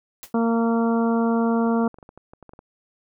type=noise with exponential decay; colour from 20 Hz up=white; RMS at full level=-34 dBFS; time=0.23-0.33 s; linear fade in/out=0 ms; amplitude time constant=21 ms
type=harmonic tone; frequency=230 Hz; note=A#3; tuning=23 cents flat; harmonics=1 / 2 / 3 / 4 / 5 / 6; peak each=-19 / -25 / -29 / -31 / -33 / -35 dBFS; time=0.34-1.88 s; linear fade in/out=5 ms
type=clicks; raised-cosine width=1 ms; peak=-29 dBFS; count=12; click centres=1.673 / 1.841 / 1.943 / 1.986 / 2.028 / 2.091 / 2.176 / 2.335 / 2.427 / 2.493 / 2.535 / 2.591 s
effects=none